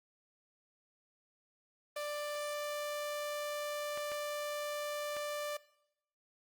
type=tone; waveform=sawtooth; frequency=590 Hz; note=D5; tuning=8 cents sharp; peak=-33 dBFS; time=1.96-5.57 s; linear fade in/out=5 ms
type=clicks; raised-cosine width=0.3 ms; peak=-29 dBFS; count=3; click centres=3.975 / 4.118 / 5.167 s
effects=noise-tail reverb RT60 0.8 s tail -20 dB re dry + Opus 24 kbps